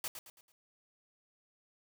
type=noise with echo; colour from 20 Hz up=white; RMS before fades=-38 dBFS; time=0.04-0.08 s; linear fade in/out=2 ms; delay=110 ms; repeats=4; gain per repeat=-8 dB; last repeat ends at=0.52 s; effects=none